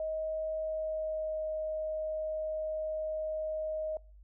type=tone with pitch glide; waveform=sine; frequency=630 to 624.6 Hz; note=D#5 to D#5; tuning=+21 to +7 cents; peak=-32 dBFS; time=0-3.97 s; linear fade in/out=2 ms; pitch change=-14 cents; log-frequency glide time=0.59-1.47 s; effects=noise-tail reverb RT60 0.4 s tail -25 dB re dry + added 50 Hz sine -52 dBFS peak until 4.23 s